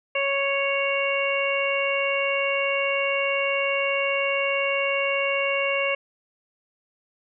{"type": "harmonic tone", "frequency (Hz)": 554.4, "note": "C#5", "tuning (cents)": 0, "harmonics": [1, 2, 3, 4, 5], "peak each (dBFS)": [-25, -31, -36, -27, -27], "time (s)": [0.15, 5.95], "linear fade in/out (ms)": 5, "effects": []}